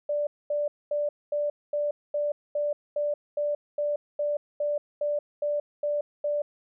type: tone bursts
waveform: sine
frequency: 587.3 Hz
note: D5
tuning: in tune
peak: -24 dBFS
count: 16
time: 0.09-6.42 s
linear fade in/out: 5 ms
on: 180 ms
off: 230 ms
effects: none